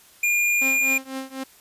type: tone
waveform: square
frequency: 2415 Hz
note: D7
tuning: 48 cents sharp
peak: -19 dBFS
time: 0.23-0.98 s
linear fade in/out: 5 ms
type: tone with tremolo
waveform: sawtooth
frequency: 265.4 Hz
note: C4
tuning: 25 cents sharp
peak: -23 dBFS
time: 0.61-1.44 s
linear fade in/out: 10 ms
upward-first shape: triangle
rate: 4 Hz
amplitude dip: 95%
effects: white hiss -52 dBFS RMS until 1.6 s + resampled to 32000 Hz